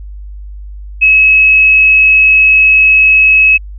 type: tone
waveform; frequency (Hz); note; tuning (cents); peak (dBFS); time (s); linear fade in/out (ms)
sine; 2572; E7; -43; -3; 1.01-3.58; 20
effects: added 50 Hz sine -24 dBFS peak until 3.78 s

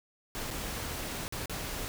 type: noise with dropouts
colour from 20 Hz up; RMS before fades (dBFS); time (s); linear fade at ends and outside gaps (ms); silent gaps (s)
pink; -37; 0.35-1.88; 0; 0.505-0.51 / 1.28-1.324 / 1.458-1.496
effects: none

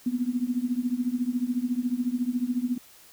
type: tone with tremolo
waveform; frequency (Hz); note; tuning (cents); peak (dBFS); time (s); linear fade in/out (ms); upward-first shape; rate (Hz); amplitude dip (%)
sine; 246.5; B3; -3; -20; 0.06-2.78; 5; triangle; 14; 95
effects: white hiss -53 dBFS RMS until 3.12 s

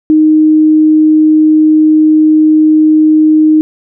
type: tone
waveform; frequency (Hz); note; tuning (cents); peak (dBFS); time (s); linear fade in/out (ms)
sine; 310; D#4; -6; -3; 0.1-3.61; 0
effects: none

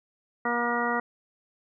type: harmonic tone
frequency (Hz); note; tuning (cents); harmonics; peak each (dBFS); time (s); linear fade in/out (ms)
238.6; A#3; +41; 1 / 2 / 3 / 4 / 5 / 6 / 8; -32 / -32 / -32 / -32 / -32 / -32 / -32; 0.45-1; 5
effects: none

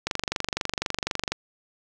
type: click train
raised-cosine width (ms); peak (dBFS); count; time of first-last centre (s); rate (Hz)
0.2; -8; 31; 0.07-1.32; 24
effects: none

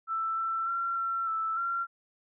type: tone with pitch steps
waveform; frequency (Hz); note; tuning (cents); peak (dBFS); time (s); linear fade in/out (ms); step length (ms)
sine; 1327 / 1336 / 1366 / 1350 / 1319 / 1372; E6 / E6 / F6 / E6 / E6 / F6; +11 / +23 / -39 / +41 / +1 / -31; -28; 0.07-1.87; 50; 300
effects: none

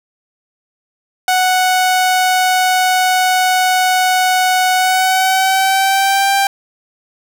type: tone with pitch glide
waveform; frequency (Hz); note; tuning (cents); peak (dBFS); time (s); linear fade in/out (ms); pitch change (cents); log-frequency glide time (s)
sawtooth; 740 to 788.5; F#5 to G5; 0 to +10; -7; 1.28-6.47; 2; +110; 4.75-6.3
effects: none

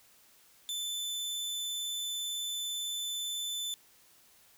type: tone with vibrato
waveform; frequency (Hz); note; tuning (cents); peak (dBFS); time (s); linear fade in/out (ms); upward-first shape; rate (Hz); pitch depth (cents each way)
sawtooth; 3520; A7; 0; -31; 0.69-3.74; 0; triangle; 18; 10
effects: white hiss -62 dBFS RMS until 4.57 s

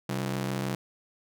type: ring-modulated tone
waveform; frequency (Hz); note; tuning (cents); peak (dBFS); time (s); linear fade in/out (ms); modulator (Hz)
sawtooth; 160.6; E3; -45; -22; 0.09-0.75; 0; 33.3
effects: none

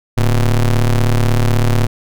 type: ring-modulated tone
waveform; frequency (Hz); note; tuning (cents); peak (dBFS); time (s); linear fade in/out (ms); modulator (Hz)
square; 62.8; B1; +30; -8; 0.17-1.87; 10; 44.7
effects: none

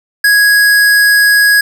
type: tone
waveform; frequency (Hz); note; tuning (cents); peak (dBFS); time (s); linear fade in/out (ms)
square; 1661.2; G#6; 0; -6; 0.24-1.61; 5
effects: none

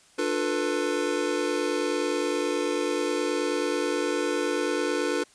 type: chord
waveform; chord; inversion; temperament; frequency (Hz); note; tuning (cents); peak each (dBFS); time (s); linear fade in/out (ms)
square; B half-diminished seventh; first; just; 296.3 / 355.6 / 444.5 / 493.9; D4 / F4 / A4 / B4; +15 / +31 / +18 / 0; -31; 0.18-5.24; 10
effects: white hiss -57 dBFS RMS until 5.34 s + resampled to 22050 Hz

